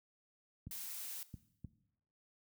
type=clicks; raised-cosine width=5 ms; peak=-33 dBFS; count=3; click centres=0.67 / 1.341 / 1.646 s
type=noise; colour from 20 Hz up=blue; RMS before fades=-45 dBFS; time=0.71-1.23 s; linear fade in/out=2 ms
effects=noise-tail reverb RT60 0.8 s tail -17 dB re dry + high-pass 60 Hz 12 dB/octave